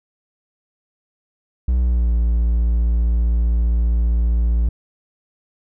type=tone with pitch glide; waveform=triangle; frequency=61.74 to 57.61 Hz; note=B1 to A#1; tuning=0 to -20 cents; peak=-12 dBFS; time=1.68-4.69 s; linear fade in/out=5 ms; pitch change=-120 cents; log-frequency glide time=1.79-2.13 s; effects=none